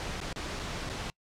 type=noise with dropouts; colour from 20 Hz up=pink; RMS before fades=-36 dBFS; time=0-1.1 s; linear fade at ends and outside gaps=0 ms; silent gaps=0.203-0.213 / 0.328-0.36 / 0.592-0.596 / 0.891-0.898 s; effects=noise-tail reverb RT60 0.1 s tail -26 dB re dry + low-pass 6000 Hz 12 dB/octave